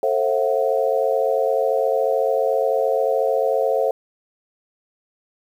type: chord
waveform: sine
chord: F# half-diminished seventh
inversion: first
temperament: just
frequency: 444 / 532.8 / 666 / 740 Hz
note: A4 / C5 / E5 / F#5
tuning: +16 / +31 / +18 / 0 cents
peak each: -22 / -20 / -23 / -26 dBFS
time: 0.03-3.91 s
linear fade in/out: 2 ms
effects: 8-bit